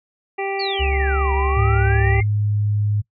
harmonic tone, 392 Hz, G4, in tune, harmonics 1 / 2 / 3 / 5 / 6 / 7, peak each -24 / -25 / -37 / -31 / -31 / -37 dBFS, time 0.38-2.21 s, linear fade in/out 10 ms
sine exponential two-way sweep, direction down then up, 4632 to 932 to 2154 Hz, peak -24 dBFS, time 0.59-2.23 s, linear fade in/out 10 ms, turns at 1.33 s
sine tone with vibrato, 69.3 Hz, C#2, in tune, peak -18 dBFS, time 0.79-2.22 s, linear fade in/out 20 ms, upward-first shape triangle, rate 14 Hz, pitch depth 18 cents each way
sine tone with pitch glide, 105.1 to 104.07 Hz, G#2 to G#2, +21 to +4 cents, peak -16 dBFS, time 1.56-3.02 s, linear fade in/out 20 ms, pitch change -17 cents, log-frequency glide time 1.79-2.52 s
effects noise-tail reverb RT60 0.1 s tail -21 dB re dry + MP3 32 kbps

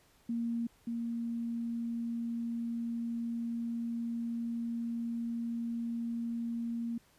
sine tone pair in turn, 233.1 / 233.1 Hz, A#3 / A#3, 0 / 0 cents, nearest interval unison, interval 0 cents, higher neither, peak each -31 / -33 dBFS, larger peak first, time 0.29-0.67 / 0.87-6.98 s, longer second, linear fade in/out 5 ms, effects pink hiss -66 dBFS RMS until 7.18 s + resampled to 32000 Hz

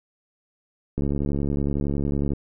click train, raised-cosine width 3 ms, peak -13 dBFS, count 97, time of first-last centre 0.98-2.334 s, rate 70.9 Hz, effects none

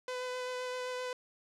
sawtooth tone with vibrato, 503 Hz, B4, 32 cents sharp, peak -32 dBFS, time 0.08-1.13 s, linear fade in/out 2 ms, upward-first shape sine, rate 7.7 Hz, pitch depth 12 cents each way, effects low-pass 7000 Hz 12 dB/octave

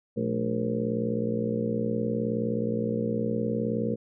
harmonic tone with a mistuned harmonic, 59.3 Hz, A#1, 30 cents sharp, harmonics 2 / 3 / 4 / 5 / 6 / 7 / 8 / 9, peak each -34 / -37 / -29 / -37 / -40 / -36 / -31 / -37 dBFS, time 0.16-3.96 s, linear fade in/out 20 ms, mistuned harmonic 4, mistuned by -130 cents, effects none

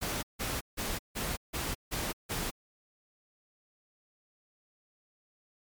pink noise bursts, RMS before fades -34 dBFS, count 7, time 0.01-2.51 s, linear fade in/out 20 ms, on 220 ms, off 160 ms, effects MP3 96 kbps

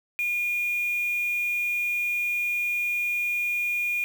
sine tone with quantisation, 2430 Hz, D#7, 42 cents flat, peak -24 dBFS, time 0.19-4.04 s, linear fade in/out 0 ms, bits 6, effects none

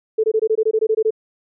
sine tone bursts, 438.9 Hz, A4, 4 cents flat, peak -13 dBFS, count 12, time 0.18-1.107 s, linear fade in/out 10 ms, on 58 ms, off 21 ms, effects none

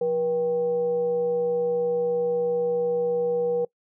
sine tone with frequency modulation, 481.5 Hz, B4, 44 cents flat, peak -21 dBFS, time 0.01-3.65 s, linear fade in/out 5 ms, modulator 304 Hz, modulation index 0.3, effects noise-tail reverb RT60 0.1 s tail -23 dB re dry

